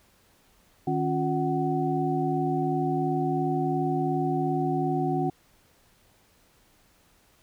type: tone cluster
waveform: sine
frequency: 154.2 / 274.6 / 357.4 / 748 Hz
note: D#3 / C#4 / F4 / F#5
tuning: -15 / -16 / +40 / +19 cents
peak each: -29 dBFS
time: 0.87-5.3 s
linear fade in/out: 5 ms
effects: pink hiss -62 dBFS RMS until 7.42 s